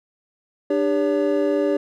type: tone cluster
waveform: triangle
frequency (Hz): 297.6 / 399.8 / 567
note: D4 / G4 / C#5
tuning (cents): +23 / +34 / +39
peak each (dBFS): -20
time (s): 0.7-1.77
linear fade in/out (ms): 5
effects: none